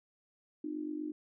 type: tone with amplitude modulation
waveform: sine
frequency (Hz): 303.4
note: D#4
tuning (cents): -44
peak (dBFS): -32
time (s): 0.64-1.12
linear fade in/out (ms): 5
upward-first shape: sine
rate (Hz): 48.3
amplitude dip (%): 80
effects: none